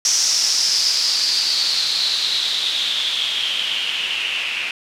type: noise with low-pass filter sweep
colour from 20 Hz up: blue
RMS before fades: -20 dBFS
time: 0.05-4.71 s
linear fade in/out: 2 ms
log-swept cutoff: 5800 to 2600 Hz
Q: 6.8
effects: none